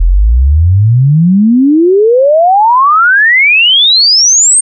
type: exponential sweep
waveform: sine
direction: up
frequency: 40 to 8750 Hz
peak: -3 dBFS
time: 0-4.61 s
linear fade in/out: 10 ms
effects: none